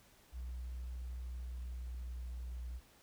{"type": "tone with pitch glide", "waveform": "sine", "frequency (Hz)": [61.74, 60.82], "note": ["B1", "B1"], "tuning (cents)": [0, -26], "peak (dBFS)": -39, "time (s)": [0.32, 2.81], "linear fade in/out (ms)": 50, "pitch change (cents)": -26, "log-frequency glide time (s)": [1.19, 2.35], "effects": ["tanh soft clip ceiling -38 dBFS", "pink hiss -65 dBFS RMS until 3.02 s"]}